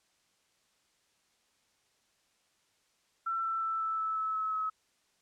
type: tone with pitch steps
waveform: sine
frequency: 1343 / 1334.5 / 1326 / 1317.6 / 1309.3 / 1301 / 1292.8 / 1284.6 Hz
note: E6 / E6 / E6 / E6 / E6 / E6 / E6 / E6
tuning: +32 / +21 / +10 / -1 / -12 / -23 / -34 / -45 cents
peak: -30 dBFS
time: 3.26-4.7 s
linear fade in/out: 10 ms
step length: 180 ms
effects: white hiss -72 dBFS RMS until 5.21 s + low-pass 8000 Hz 12 dB/octave